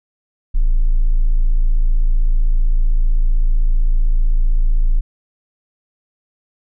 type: tone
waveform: triangle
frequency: 27.83 Hz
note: A0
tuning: 21 cents sharp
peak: -6 dBFS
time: 0.54-5.01 s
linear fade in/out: 20 ms
effects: tanh soft clip ceiling -7 dBFS